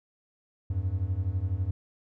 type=beating tone pair; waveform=triangle; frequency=86.4 / 98.4 Hz; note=F2 / G2; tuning=-18 / +7 cents; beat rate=12 Hz; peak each=-28 / -27 dBFS; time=0.7-1.71 s; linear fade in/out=5 ms; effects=none